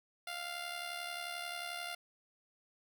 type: tone with amplitude modulation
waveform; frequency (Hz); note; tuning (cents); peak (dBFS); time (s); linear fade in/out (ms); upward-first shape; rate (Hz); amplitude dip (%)
10% pulse; 698.5; F5; 0; -29; 0.27-1.95; 5; sine; 71.3; 55
effects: none